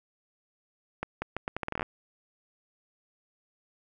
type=accelerating click train; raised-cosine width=0.5 ms; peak=-16 dBFS; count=14; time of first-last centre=1.03-1.828 s; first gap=190 ms; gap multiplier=0.77; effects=none